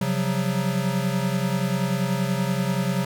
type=tone cluster; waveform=square; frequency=135.1 / 179.4 / 189.8 Hz; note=C#3 / F3 / F#3; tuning=-44 / +47 / +44 cents; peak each=-27 dBFS; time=0.01-3.05 s; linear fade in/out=5 ms; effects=none